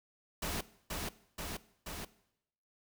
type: noise with echo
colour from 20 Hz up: pink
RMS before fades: -37 dBFS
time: 0.42-0.61 s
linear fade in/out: 5 ms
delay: 480 ms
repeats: 3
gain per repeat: -2 dB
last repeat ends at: 2.05 s
effects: noise-tail reverb RT60 0.8 s tail -19 dB re dry